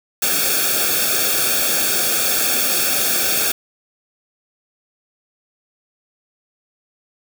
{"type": "noise with comb filter", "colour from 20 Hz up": "white", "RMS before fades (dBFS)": -18, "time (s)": [0.22, 3.52], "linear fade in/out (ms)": 5, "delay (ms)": 1, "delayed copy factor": -0.9, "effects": []}